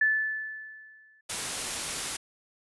sine tone with exponential decay, 1744 Hz, A6, 16 cents flat, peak -19 dBFS, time 0.01-1.21 s, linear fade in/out 5 ms, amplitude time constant 260 ms
white noise, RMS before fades -32 dBFS, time 1.29-2.17 s, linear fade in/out 10 ms
effects resampled to 24000 Hz

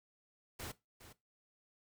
pink noise with echo, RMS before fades -45 dBFS, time 0.59-0.72 s, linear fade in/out 10 ms, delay 410 ms, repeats 1, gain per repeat -12 dB, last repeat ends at 1.13 s, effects noise-tail reverb RT60 0.2 s tail -17 dB re dry

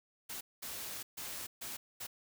white noise bursts at uneven times, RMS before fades -43 dBFS, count 5, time 0.29-0.41 / 0.62-1.03 / 1.17-1.47 / 1.61-1.77 / 2-2.07 s, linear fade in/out 10 ms, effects none

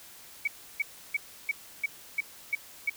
sine tone bursts, 2264 Hz, C#7, 36 cents sharp, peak -24 dBFS, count 8, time 0.45-2.898 s, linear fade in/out 5 ms, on 26 ms, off 320 ms, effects white hiss -50 dBFS RMS until 2.96 s

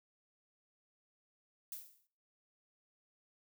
violet noise with exponential decay, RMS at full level -42 dBFS, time 1.72-2.07 s, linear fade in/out 1 ms, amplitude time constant 75 ms, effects noise-tail reverb RT60 0.5 s tail -20 dB re dry

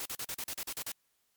white noise bursts, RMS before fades -38 dBFS, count 10, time 0-0.919 s, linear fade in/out 2 ms, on 55 ms, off 41 ms, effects white hiss -75 dBFS RMS until 1.36 s + MP3 96 kbps

